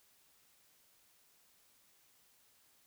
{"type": "silence", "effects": ["white hiss -69 dBFS RMS until 2.86 s"]}